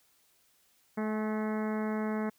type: harmonic tone with a mistuned harmonic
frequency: 215.9 Hz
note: A3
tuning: 33 cents flat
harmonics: 1 / 2 / 3 / 4 / 5 / 6 / 7 / 8 / 9 / 10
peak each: -31 / -37 / -41 / -43 / -45 / -47 / -48 / -49 / -50 / -51 dBFS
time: 0.97-2.3 s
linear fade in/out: 10 ms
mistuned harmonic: 4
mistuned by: -24 cents
effects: white hiss -68 dBFS RMS until 2.38 s